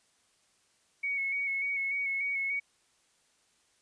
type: tone with vibrato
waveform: sine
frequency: 2217 Hz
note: C#7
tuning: in tune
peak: -29 dBFS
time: 1.03-2.6 s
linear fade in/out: 10 ms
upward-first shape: square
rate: 3.4 Hz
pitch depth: 22 cents each way
effects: white hiss -69 dBFS RMS until 3.81 s + resampled to 22050 Hz